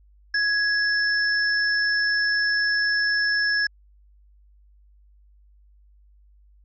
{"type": "tone pair together", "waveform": "sine", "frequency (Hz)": [1668, 5296], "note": ["G#6", "E8"], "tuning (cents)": [7, 7], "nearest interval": "octave + minor sixth", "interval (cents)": 2000, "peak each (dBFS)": [-20, -27], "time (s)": [0.34, 3.67], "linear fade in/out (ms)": 5, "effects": ["added 50 Hz sine -52 dBFS peak until 6.64 s"]}